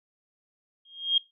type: tone with exponential growth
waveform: sine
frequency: 3236 Hz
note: G#7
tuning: 46 cents flat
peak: -16 dBFS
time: 0.85-1.18 s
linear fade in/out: 5 ms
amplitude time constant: 71 ms
effects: noise-tail reverb RT60 0.2 s tail -18 dB re dry